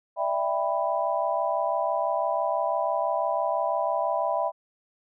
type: chord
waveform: sine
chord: E minor seventh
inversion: third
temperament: just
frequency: 593.3 / 659.3 / 791.1 / 988.9 Hz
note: D5 / E5 / G5 / B5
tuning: +18 / 0 / +16 / +2 cents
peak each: -30 / -27 / -30 / -29 dBFS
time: 0.16-4.52 s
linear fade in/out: 50 ms
effects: none